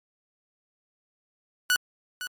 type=tone with echo; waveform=sawtooth; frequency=1476 Hz; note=F#6; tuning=5 cents flat; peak=-16 dBFS; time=1.7-1.76 s; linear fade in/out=0 ms; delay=510 ms; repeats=1; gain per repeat=-12 dB; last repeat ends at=2.27 s; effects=MP3 96 kbps